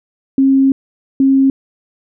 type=tone bursts at uneven times; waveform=sine; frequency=269.5 Hz; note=C#4; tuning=49 cents flat; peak=-7 dBFS; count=2; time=0.38-0.72 / 1.2-1.5 s; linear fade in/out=2 ms; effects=none